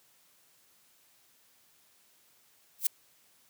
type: noise with exponential growth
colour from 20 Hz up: violet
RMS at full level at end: -20 dBFS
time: 2.78-2.87 s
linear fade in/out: 5 ms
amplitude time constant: 18 ms
effects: white hiss -65 dBFS RMS until 3.49 s + high-pass 80 Hz 12 dB/octave